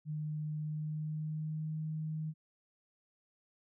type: tone with pitch glide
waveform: sine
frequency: 152.5 to 156.15 Hz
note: D#3 to D#3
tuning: -34 to +7 cents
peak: -35 dBFS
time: 0.05-2.34 s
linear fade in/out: 50 ms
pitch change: +41 cents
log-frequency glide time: 0.56-1.77 s
effects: none